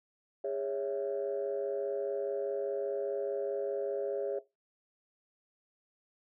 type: chord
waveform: sine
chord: C# minor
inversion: second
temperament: equal with one note detuned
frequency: 408.6 / 554.4 / 659.3 Hz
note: G#4 / C#5 / E5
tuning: -28 / 0 / 0 cents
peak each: -35 / -34 / -38 dBFS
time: 0.44-4.39 s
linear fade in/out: 5 ms
effects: noise-tail reverb RT60 0.2 s tail -17 dB re dry + tanh soft clip ceiling -24 dBFS